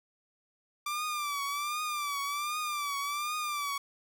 sawtooth tone with vibrato, 1174.7 Hz, D6, in tune, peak -28 dBFS, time 0.86-3.78 s, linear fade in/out 5 ms, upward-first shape triangle, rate 1.3 Hz, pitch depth 91 cents each way, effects none

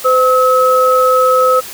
sine tone pair together, 511 / 1287.6 Hz, C5 / E6, -41 / -41 cents, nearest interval octave + major third, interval 1600 cents, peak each -10 dBFS, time 0.04-1.61 s, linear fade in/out 20 ms, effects white hiss -29 dBFS RMS until 1.73 s

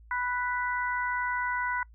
harmonic tone, 493.9 Hz, B4, in tune, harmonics 2 / 3 / 4, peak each -31 / -31 / -35 dBFS, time 0.11-1.83 s, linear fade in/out 2 ms, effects noise-tail reverb RT60 0.1 s tail -25 dB re dry + added 56 Hz sine -50 dBFS peak until 1.94 s

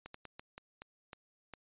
slowing click train, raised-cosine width 0.3 ms, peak -30 dBFS, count 8, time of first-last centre 0.06-1.537 s, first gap 84 ms, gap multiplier 1.3, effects resampled to 8000 Hz

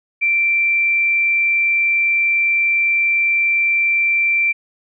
sine tone with frequency modulation, 2350 Hz, D7, 1 cent sharp, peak -13 dBFS, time 0.21-4.53 s, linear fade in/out 20 ms, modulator 87.4 Hz, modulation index 0.2, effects none

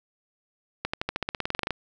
accelerating click train, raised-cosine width 0.3 ms, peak -11 dBFS, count 16, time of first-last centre 0.85-1.707 s, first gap 85 ms, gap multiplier 0.94, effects none

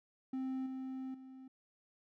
triangle tone with level steps, 262 Hz, C4, 2 cents sharp, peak -34 / -38 / -48 dBFS, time 0.33-1.48 s, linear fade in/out 5 ms, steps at 0.66 / 1.14 s, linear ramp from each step 5 ms, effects none

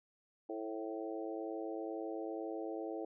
harmonic tone with a mistuned harmonic, 110 Hz, A2, in tune, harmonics 3 / 4 / 5 / 6 / 7, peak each -42 / -44 / -46 / -48 / -49 dBFS, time 0.49-3.05 s, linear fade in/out 5 ms, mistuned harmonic 5, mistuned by -25 cents, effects none

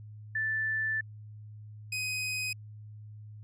sine / sawtooth tone pair in turn, 1760 / 2510 Hz, A6 / D#7, 0 / +15 cents, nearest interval tritone, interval 615 cents, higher second, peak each -28 dBFS, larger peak neither, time 0.35-1.01 / 1.92-2.53 s, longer first, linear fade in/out 5 ms, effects added 106 Hz sine -44 dBFS peak until 3.43 s + low-pass 12000 Hz 12 dB/octave

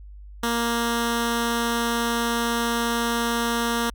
10% pulse tone with notch filter, 234.1 Hz, A#3, 8 cents sharp, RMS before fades -24 dBFS, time 0.43-3.9 s, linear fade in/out 5 ms, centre 620 Hz, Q 1.6, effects added 50 Hz sine -39 dBFS peak until 3.94 s

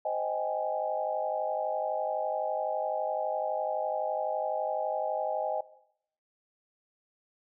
sine chord, Ab major seventh, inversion first, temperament just, 519.1 / 623 / 778.7 / 830.6 Hz, C5 / Eb5 / G5 / Ab5, -14 / +2 / -12 / 0 cents, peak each -37 / -31 / -35 / -34 dBFS, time 0.05-5.61 s, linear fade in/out 5 ms, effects noise-tail reverb RT60 0.7 s tail -17 dB re dry

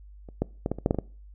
clicks, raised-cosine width 2 ms, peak -30 / -11 / -13 / -13 / -23 / -8 / -8 / -17 / -13 dBFS, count 9, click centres 0.288 / 0.42 / 0.661 / 0.716 / 0.786 / 0.861 / 0.909 / 0.946 / 0.987 s, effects noise-tail reverb RT60 0.4 s tail -23 dB re dry + added 50 Hz sine -45 dBFS peak until 1.34 s

